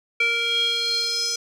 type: tone with band-pass filter sweep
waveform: square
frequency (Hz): 466.2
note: A#4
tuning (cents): 0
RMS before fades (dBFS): -23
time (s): 0.2-1.36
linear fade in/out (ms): 5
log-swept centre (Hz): 2400 to 5700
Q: 6.1
effects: none